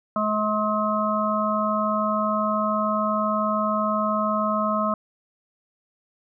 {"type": "harmonic tone", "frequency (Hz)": 212.9, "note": "G#3", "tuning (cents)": 43, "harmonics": [1, 3, 5, 6], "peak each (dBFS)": [-26, -26, -26, -26], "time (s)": [0.16, 4.94], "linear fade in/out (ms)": 2, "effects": []}